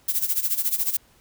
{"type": "noise with tremolo", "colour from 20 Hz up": "violet", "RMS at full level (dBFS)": -21, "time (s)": [0.08, 0.97], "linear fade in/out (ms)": 5, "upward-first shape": "sine", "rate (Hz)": 14, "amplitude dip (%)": 80, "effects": ["pink hiss -58 dBFS RMS until 1.2 s"]}